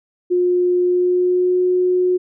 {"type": "tone with pitch glide", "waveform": "sine", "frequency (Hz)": [357.8, 363.4], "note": ["F4", "F#4"], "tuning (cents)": [42, -31], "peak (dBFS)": -13, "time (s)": [0.3, 2.18], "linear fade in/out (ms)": 20, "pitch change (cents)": 27, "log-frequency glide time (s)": [0.83, 1.6], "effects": []}